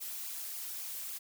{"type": "noise with flanger", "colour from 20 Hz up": "blue", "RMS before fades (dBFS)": -41, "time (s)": [0, 1.19], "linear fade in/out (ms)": 20, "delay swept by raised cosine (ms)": [0.51, 5.41], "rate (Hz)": 3.6, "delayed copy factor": -1, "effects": []}